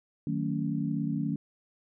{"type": "chord", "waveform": "sine", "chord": "D# half-diminished seventh", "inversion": "none", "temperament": "just", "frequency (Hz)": [155.56, 186.68, 224, 280], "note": ["D#3", "F#3", "A3", "C#4"], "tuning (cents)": [0, 16, 31, 18], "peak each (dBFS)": [-32, -35, -33, -33], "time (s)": [0.27, 1.36], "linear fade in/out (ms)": 2, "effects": []}